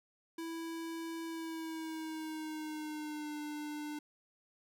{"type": "tone with pitch glide", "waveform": "square", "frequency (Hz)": [329.6, 298.8], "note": ["E4", "D4"], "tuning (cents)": [0, 30], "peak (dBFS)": -40, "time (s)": [0.38, 3.99], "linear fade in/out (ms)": 5, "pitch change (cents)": -170, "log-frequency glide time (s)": [1.25, 3.36], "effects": []}